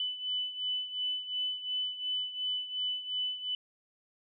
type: beating tone pair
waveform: sine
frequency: 2998 / 3000.8 Hz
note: F#7 / F#7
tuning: +22 / +24 cents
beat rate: 2.8 Hz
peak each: -33 / -38 dBFS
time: 0-3.55 s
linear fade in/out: 2 ms
effects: none